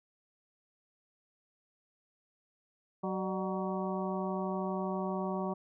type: harmonic tone with a mistuned harmonic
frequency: 187.8 Hz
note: F#3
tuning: 26 cents sharp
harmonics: 1 / 2 / 3 / 4 / 5 / 6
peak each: -35 / -38 / -40 / -41 / -42 / -43 dBFS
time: 3.03-5.54 s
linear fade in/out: 10 ms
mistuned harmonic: 3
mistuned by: +97 cents
effects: none